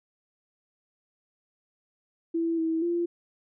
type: tone with pitch steps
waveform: sine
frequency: 331.8 / 324.3 / 343.9 Hz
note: E4 / E4 / F4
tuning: +11 / -28 / -27 cents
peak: -24 dBFS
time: 2.34-3.06 s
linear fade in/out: 10 ms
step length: 240 ms
effects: none

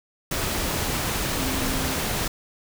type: tone in noise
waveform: sine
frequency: 262.5 Hz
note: C4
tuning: 6 cents sharp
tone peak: -31 dBFS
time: 1.39-1.96 s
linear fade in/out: 5 ms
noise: pink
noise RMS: -26 dBFS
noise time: 0.31-2.28 s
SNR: -8 dB
effects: none

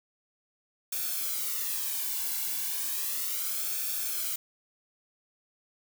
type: noise with flanger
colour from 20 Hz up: blue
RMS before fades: -32 dBFS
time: 0.92-4.36 s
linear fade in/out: 5 ms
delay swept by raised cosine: 1 to 1.61 ms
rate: 0.34 Hz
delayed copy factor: -0.7
effects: none

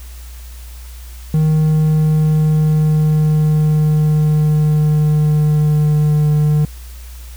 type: tone with pitch glide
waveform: triangle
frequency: 155.56 to 150.17 Hz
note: D#3 to D3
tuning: 0 to +39 cents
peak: -8 dBFS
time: 1.34-6.65 s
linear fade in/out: 2 ms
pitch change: -61 cents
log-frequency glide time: 1.46-6.44 s
effects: added 60 Hz sine -30 dBFS peak until 7.36 s + white hiss -42 dBFS RMS until 7.36 s

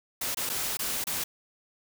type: noise with dropouts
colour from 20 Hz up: white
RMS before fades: -31 dBFS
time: 0.21-1.24 s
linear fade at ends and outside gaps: 5 ms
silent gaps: 0.347-0.37 / 0.493-0.497 / 0.771-0.791 / 1.041-1.069 s
effects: none

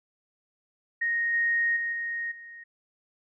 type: tone with level steps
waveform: sine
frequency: 1864.7 Hz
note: A#6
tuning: in tune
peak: -24 / -22 / -27 / -29 / -42 dBFS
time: 1.01-2.64 s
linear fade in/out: 10 ms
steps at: 1.33 / 1.76 / 1.92 / 2.31 s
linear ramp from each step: 10 ms
effects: none

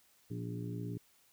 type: harmonic tone with a mistuned harmonic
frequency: 58.27 Hz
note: A#1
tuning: in tune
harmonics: 2 / 3 / 4 / 5 / 6 / 7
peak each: -40 / -43 / -52 / -45 / -53 / -49 dBFS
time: 0.3-0.98 s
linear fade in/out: 10 ms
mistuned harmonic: 4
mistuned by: +44 cents
effects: white hiss -68 dBFS RMS until 1.32 s

